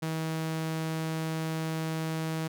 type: tone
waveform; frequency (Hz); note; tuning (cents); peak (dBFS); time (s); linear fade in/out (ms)
sawtooth; 160.1; D#3; +50; -26; 0.02-2.48; 10
effects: none